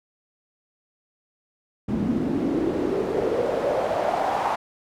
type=noise with band-pass filter sweep; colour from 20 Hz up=pink; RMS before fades=-24 dBFS; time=1.88-4.56 s; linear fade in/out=10 ms; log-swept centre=220 to 870 Hz; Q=3.8; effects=none